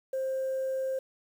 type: tone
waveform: sine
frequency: 528 Hz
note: C5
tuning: 16 cents sharp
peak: -27 dBFS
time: 0.13-0.99 s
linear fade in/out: 5 ms
effects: tanh soft clip ceiling -25 dBFS + 9-bit